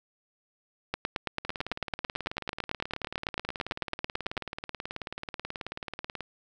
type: two click trains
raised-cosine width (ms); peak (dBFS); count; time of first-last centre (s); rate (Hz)
0.3; -19 / -13; 89 / 32; 1.45-6.207 / 0.94-4.377; 18.5 / 9.02
effects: none